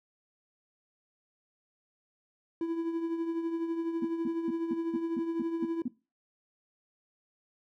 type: tone with tremolo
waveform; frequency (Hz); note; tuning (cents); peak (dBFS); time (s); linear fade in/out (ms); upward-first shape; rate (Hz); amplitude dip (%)
triangle; 331.8; E4; +11; -25; 2.61-5.82; 2; triangle; 12; 60
type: tone bursts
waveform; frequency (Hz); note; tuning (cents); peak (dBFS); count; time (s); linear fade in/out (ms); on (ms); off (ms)
sine; 246.9; B3; 0; -28; 9; 4.02-5.881; 5; 29; 200
effects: noise-tail reverb RT60 0.3 s tail -20 dB re dry + tanh soft clip ceiling -18 dBFS